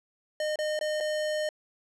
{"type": "tone with dropouts", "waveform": "square", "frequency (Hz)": 611, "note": "D#5", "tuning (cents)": -32, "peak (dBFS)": -28, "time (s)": [0.4, 1.49], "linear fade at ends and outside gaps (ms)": 2, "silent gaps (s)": [[0.558, 0.588], [0.791, 0.811], [1.003, 1.007]], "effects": ["low-pass 8000 Hz 12 dB/octave"]}